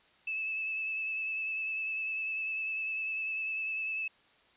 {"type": "tone with vibrato", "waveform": "sine", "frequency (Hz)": 2611, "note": "E7", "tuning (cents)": -17, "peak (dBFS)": -32, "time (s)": [0.27, 4.08], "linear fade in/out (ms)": 5, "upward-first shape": "square", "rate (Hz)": 10, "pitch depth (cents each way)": 17, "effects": ["white hiss -64 dBFS RMS until 4.56 s", "resampled to 8000 Hz"]}